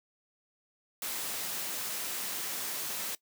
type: noise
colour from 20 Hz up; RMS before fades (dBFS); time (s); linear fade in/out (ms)
white; -36; 1.02-3.15; 2
effects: noise-tail reverb RT60 0.1 s tail -20 dB re dry + high-pass 150 Hz 12 dB/octave